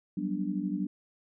sine chord, G major seventh, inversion third, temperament just, 183.75 / 196 / 245 / 294 Hz, F#3 / G3 / B3 / D4, -12 / 0 / -14 / +2 cents, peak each -35 / -33 / -38 / -34 dBFS, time 0.17-0.87 s, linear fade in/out 5 ms, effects none

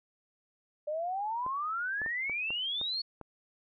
sine exponential sweep, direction up, 587.3 to 4435 Hz, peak -31 dBFS, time 0.87-3.02 s, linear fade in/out 10 ms
clicks, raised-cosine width 1 ms, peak -29 dBFS, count 7, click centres 1.464 / 2.017 / 2.062 / 2.297 / 2.505 / 2.814 / 3.213 s
effects none

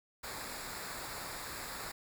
pink noise with comb filter, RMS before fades -43 dBFS, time 0.23-1.92 s, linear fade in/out 10 ms, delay 0.33 ms, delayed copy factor -0.65, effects none

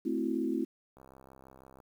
sine chord, F# half-diminished seventh, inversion first, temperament equal with one note detuned, 220 / 261.6 / 329.6 / 367.4 Hz, A3 / C4 / E4 / F#4, 0 / 0 / 0 / -12 cents, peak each -36 / -33 / -33 / -38 dBFS, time 0.05-0.65 s, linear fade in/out 10 ms
click train, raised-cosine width 1 ms, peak -40 dBFS, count 56, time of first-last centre 0.97-1.802 s, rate 66.1 Hz
effects 10-bit

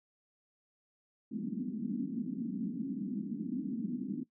pink band-pass noise, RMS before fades -37 dBFS, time 1.31-4.24 s, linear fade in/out 10 ms, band 190 to 280 Hz, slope 48 dB/octave, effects noise-tail reverb RT60 0.1 s tail -17 dB re dry

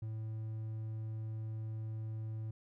triangle tone, 110 Hz, A2, in tune, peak -36 dBFS, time 0.02-2.51 s, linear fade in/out 5 ms, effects none

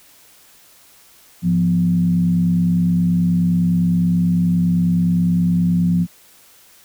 sine tone with frequency modulation, 174.61 Hz, F3, in tune, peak -13 dBFS, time 1.42-6.07 s, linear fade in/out 50 ms, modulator 69.6 Hz, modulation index 0.52, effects white hiss -49 dBFS RMS until 6.84 s

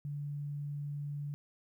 sine tone, 144.8 Hz, D3, 24 cents flat, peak -36 dBFS, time 0.05-1.34 s, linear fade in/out 0 ms, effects 12-bit

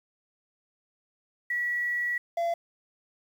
sine / triangle tone pair in turn, 1936 / 680.7 Hz, B6 / F5, -35 / -45 cents, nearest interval octave + tritone, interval 1810 cents, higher first, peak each -26 / -23 dBFS, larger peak second, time 1.5-2.18 / 2.37-2.54 s, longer first, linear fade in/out 5 ms, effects 9-bit

